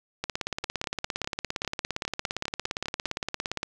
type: two click trains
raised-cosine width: 0.2 ms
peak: -12 / -15 dBFS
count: 60 / 13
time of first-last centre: 0.24-3.631 / 0.64-3.059 s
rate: 17.4 / 4.96 Hz
effects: none